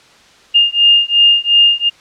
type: beating tone pair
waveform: sine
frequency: 2820 / 2822.8 Hz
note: F7 / F7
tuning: +16 / +18 cents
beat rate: 2.8 Hz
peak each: -10 dBFS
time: 0.54-1.9 s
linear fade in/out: 20 ms
effects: white hiss -45 dBFS RMS until 2 s + low-pass 5000 Hz 12 dB/octave